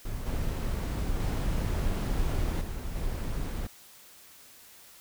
brown noise with level steps, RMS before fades -35 / -30 / -28 / -35 / -32 dBFS, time 0.05-3.67 s, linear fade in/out 5 ms, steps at 0.26 / 1.2 / 2.61 / 2.95 s, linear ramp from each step 5 ms, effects white hiss -53 dBFS RMS until 5 s

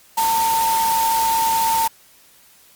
sine tone in noise, 904 Hz, A5, 47 cents sharp, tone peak -16 dBFS, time 0.17-1.88 s, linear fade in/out 10 ms, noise white, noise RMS -25 dBFS, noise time 0.17-1.88 s, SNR +6 dB, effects white hiss -51 dBFS RMS until 2.75 s + Opus 48 kbps

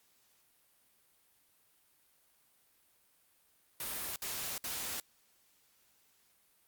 white noise bursts, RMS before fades -39 dBFS, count 3, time 3.8-5 s, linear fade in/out 2 ms, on 360 ms, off 60 ms, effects white hiss -70 dBFS RMS until 6.67 s + Opus 48 kbps

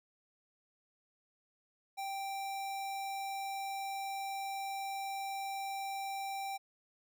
square tone, 784 Hz, G5, in tune, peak -38 dBFS, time 1.97-6.58 s, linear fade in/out 20 ms, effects none

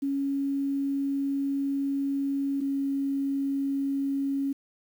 sine tone pair in turn, 277.2 / 275.9 Hz, C#4 / C#4, 0 / -8 cents, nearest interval unison, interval 8 cents, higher first, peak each -25 dBFS, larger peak neither, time 0.02-2.61 / 2.61-4.53 s, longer first, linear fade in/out 10 ms, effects 9-bit

